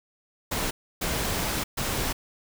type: noise bursts at uneven times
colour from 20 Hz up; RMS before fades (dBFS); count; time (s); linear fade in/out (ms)
pink; -28; 3; 0.51-0.71 / 1.01-1.64 / 1.77-2.13; 10
effects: none